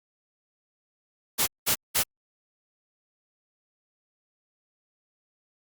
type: noise bursts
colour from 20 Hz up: white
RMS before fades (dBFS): -23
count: 3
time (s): 1.38-2.036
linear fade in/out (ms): 20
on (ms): 92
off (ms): 190
effects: Opus 48 kbps